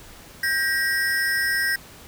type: ring-modulated tone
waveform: square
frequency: 1747 Hz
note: A6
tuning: 13 cents flat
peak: -18 dBFS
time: 0.43-1.76 s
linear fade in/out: 5 ms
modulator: 153 Hz
effects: pink hiss -45 dBFS RMS until 2.07 s